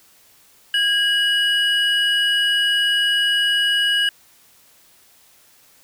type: tone pair together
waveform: triangle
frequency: 1639 / 2920 Hz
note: G#6 / F#7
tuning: -23 / -24 cents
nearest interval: minor seventh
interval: 999 cents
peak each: -18 / -16 dBFS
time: 0.74-4.09 s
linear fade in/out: 2 ms
effects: white hiss -53 dBFS RMS until 5.83 s